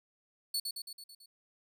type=tone with echo; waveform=sawtooth; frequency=4427 Hz; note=C#8; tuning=3 cents flat; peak=-28 dBFS; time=0.54-0.6 s; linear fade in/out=5 ms; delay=110 ms; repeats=6; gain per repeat=-4 dB; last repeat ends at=1.26 s; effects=none